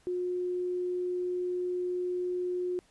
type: tone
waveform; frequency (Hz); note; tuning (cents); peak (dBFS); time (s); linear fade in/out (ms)
sine; 359.7; F#4; -49; -29; 0.07-2.79; 0
effects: pink hiss -65 dBFS RMS until 2.9 s + resampled to 24000 Hz